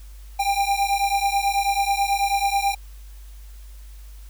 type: beating tone pair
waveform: square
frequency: 792 / 801.2 Hz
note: G5 / G5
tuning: +18 / +38 cents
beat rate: 9.2 Hz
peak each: -23 dBFS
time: 0.39-2.75 s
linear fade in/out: 10 ms
effects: added 50 Hz sine -38 dBFS peak until 4.29 s + white hiss -54 dBFS RMS until 4.29 s